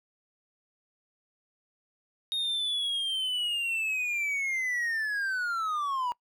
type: linear sweep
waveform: triangle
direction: down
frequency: 3729 to 952 Hz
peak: -26 dBFS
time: 2.32-6.12 s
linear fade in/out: 0 ms
effects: noise-tail reverb RT60 0.1 s tail -24 dB re dry